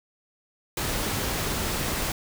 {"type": "noise", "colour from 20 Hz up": "pink", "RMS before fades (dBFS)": -28, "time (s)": [0.77, 2.12], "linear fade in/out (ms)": 2, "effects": []}